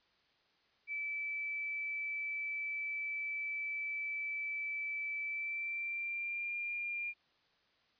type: tone with pitch glide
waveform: sine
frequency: 2313 to 2399 Hz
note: D7 to D7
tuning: -27 to +36 cents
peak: -36 dBFS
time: 0.87-7.14 s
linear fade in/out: 50 ms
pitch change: +63 cents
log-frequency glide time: 5.23-6.55 s
effects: white hiss -72 dBFS RMS until 7.99 s + resampled to 11025 Hz